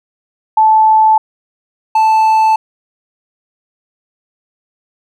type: tone pair in turn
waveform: sine / triangle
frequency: 873 / 878.1 Hz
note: A5 / A5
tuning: -14 / -4 cents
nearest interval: unison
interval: 10 cents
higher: second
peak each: -5 dBFS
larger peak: neither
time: 0.57-1.18 / 1.95-2.56 s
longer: neither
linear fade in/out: 5 ms
effects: none